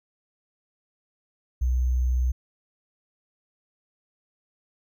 sine tone with sample-and-hold, 62.7 Hz, B1, 27 cents sharp, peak -20 dBFS, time 1.61-2.32 s, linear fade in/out 10 ms, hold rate 6300 Hz, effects none

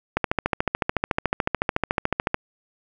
click train, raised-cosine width 0.5 ms, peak -5 dBFS, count 31, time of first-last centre 0.17-2.344 s, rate 13.8 Hz, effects none

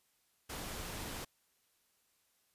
pink noise, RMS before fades -43 dBFS, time 0.49-1.25 s, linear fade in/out 10 ms, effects white hiss -75 dBFS RMS until 2.54 s + resampled to 32000 Hz

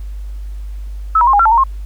sine tone with pitch steps, 1302 / 957 / 1067 / 816 / 1362 / 878 / 930 / 1069 Hz, E6 / A#5 / C6 / G#5 / F6 / A5 / A#5 / C6, -22 / +45 / +34 / -31 / -44 / -4 / -4 / +37 cents, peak -7 dBFS, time 1.15-1.638 s, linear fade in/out 5 ms, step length 61 ms, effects added 50 Hz sine -23 dBFS peak until 1.85 s + pink hiss -51 dBFS RMS until 1.85 s

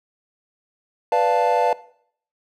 triangle chord, B half-diminished seventh, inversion none, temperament equal, 493.9 / 587.3 / 698.5 / 880 Hz, B4 / D5 / F5 / A5, 0 / 0 / 0 / 0 cents, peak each -19 / -21 / -19 / -18 dBFS, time 1.12-1.73 s, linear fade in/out 2 ms, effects noise-tail reverb RT60 0.6 s tail -19 dB re dry

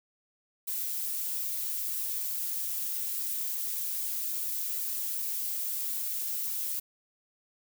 violet noise with flanger, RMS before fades -33 dBFS, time 0.67-6.8 s, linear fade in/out 10 ms, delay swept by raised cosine 1.9 to 7.4 ms, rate 2.4 Hz, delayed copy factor -0.65, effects none

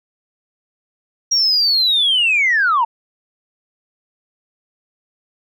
sine linear sweep, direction down, 5680 to 877 Hz, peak -11 dBFS, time 1.31-2.85 s, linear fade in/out 10 ms, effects tanh soft clip ceiling -8 dBFS

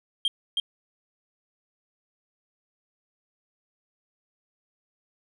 sine tone with echo, 3199 Hz, G7, 34 cents sharp, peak -18 dBFS, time 0.25-0.28 s, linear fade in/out 2 ms, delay 320 ms, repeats 1, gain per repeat -3 dB, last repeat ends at 0.6 s, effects tanh soft clip ceiling -20 dBFS + 10-bit

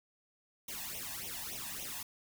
white noise with flanger, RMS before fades -42 dBFS, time 0.68-2.03 s, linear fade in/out 5 ms, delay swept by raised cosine 0.32 to 1.16 ms, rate 3.5 Hz, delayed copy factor +0.95, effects none

